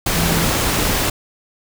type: tone in noise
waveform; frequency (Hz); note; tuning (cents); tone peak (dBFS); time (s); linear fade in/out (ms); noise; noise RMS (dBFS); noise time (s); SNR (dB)
sine; 166.3; E3; +16; -20; 0.16-0.45; 5; pink; -18; 0.06-1.1; -5
effects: none